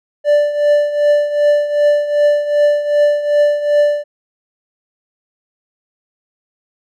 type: tone with tremolo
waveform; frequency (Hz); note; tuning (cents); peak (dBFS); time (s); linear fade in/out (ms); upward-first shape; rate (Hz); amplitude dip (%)
triangle; 587.3; D5; 0; -5; 0.24-4.04; 50; triangle; 2.6; 75
effects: none